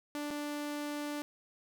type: tone with dropouts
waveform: sawtooth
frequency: 293.7 Hz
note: D4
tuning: in tune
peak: -32 dBFS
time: 0.15-1.22 s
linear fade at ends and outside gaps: 0 ms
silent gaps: 0.305-0.311 s
effects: none